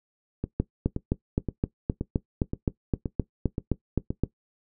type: two click trains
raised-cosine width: 3 ms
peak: -10 / -15 dBFS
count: 15 / 8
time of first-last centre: 0.6-4.236 / 0.44-4.105 s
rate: 3.85 / 1.91 Hz
effects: noise-tail reverb RT60 0.1 s tail -17 dB re dry